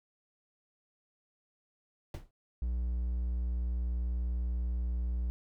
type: noise with exponential decay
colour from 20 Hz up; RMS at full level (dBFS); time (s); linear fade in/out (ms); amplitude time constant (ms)
brown; -32; 2.14-2.31; 2; 35
type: tone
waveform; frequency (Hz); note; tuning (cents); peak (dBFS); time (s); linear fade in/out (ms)
triangle; 60.2; B1; -44; -28; 2.62-5.3; 0
effects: none